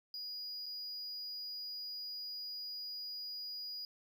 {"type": "tone with dropouts", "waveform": "triangle", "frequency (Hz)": 4900, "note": "D#8", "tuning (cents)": -27, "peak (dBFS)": -40, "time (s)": [0.14, 3.85], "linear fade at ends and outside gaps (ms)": 1, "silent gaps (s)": [0.659, 0.663], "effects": []}